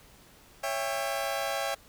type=chord; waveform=sawtooth; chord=C# diminished; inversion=none; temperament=just; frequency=554.4 / 665.2 / 798.3 Hz; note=C#5 / E5 / G5; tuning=0 / +16 / +31 cents; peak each=-30 dBFS; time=0.63-1.75 s; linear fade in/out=10 ms; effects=pink hiss -56 dBFS RMS until 1.88 s